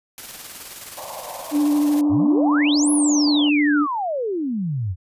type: noise with tremolo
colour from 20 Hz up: white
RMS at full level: -35 dBFS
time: 0.18-2.01 s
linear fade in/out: 0 ms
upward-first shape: square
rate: 19 Hz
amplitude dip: 35%
type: band-pass noise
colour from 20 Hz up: pink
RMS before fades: -35 dBFS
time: 0.97-3.5 s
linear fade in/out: 10 ms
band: 520 to 1100 Hz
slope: 96 dB/octave
type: tone with vibrato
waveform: sine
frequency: 294 Hz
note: D4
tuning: 2 cents sharp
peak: -15 dBFS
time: 1.51-3.87 s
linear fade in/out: 50 ms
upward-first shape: triangle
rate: 13 Hz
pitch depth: 24 cents each way
type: exponential two-way sweep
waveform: sine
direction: up then down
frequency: 84.1 to 11020 to 84.1 Hz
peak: -21 dBFS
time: 2.09-4.96 s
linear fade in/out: 50 ms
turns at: 2.91 s
effects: resampled to 32000 Hz